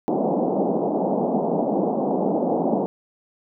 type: band-pass noise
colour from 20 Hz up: pink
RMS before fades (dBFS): -22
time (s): 0.08-2.86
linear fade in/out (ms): 0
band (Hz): 180 to 830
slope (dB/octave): 48
effects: none